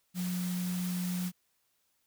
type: tone in noise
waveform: sine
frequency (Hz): 179.8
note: F#3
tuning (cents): -49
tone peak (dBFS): -31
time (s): 0.14-1.32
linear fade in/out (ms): 50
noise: white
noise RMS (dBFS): -43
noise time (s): 0.14-1.32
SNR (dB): +9
effects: white hiss -75 dBFS RMS until 2.06 s